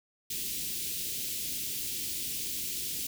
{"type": "band-stop noise", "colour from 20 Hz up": "white", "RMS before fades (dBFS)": -35, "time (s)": [0.3, 3.07], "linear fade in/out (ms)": 5, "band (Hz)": [380, 2600], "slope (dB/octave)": 24, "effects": []}